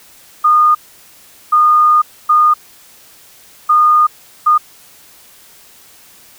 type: tone bursts at uneven times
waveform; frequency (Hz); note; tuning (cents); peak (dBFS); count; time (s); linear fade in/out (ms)
sine; 1223; D#6; -30; -6; 5; 0.44-0.75 / 1.52-2.02 / 2.29-2.54 / 3.69-4.07 / 4.46-4.58; 10
effects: white hiss -43 dBFS RMS until 6.38 s